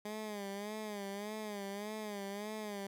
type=tone with vibrato; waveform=15% pulse; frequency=206.7 Hz; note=G#3; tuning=8 cents flat; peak=-34 dBFS; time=0.05-2.87 s; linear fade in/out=5 ms; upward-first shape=sine; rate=1.7 Hz; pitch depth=83 cents each way; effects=none